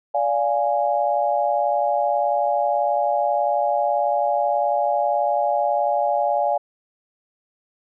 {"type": "chord", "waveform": "sine", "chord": "D diminished", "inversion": "none", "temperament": "equal with one note detuned", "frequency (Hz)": [580.2, 698.5, 830.6], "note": ["D5", "F5", "Ab5"], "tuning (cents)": [-21, 0, 0], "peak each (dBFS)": -22, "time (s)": [0.14, 6.58], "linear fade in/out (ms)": 10, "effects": []}